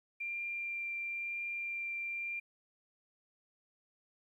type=tone with vibrato; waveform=sine; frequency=2377 Hz; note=D7; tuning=20 cents sharp; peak=-36 dBFS; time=0.2-2.4 s; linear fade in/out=10 ms; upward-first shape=triangle; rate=1 Hz; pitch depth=9 cents each way; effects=12-bit